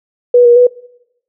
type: tone with pitch steps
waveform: sine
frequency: 488.4 / 477.6 / 492.2 Hz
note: B4 / A#4 / B4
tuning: -19 / +42 / -6 cents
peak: -3 dBFS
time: 0.34-0.67 s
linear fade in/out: 5 ms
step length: 110 ms
effects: noise-tail reverb RT60 0.9 s tail -24 dB re dry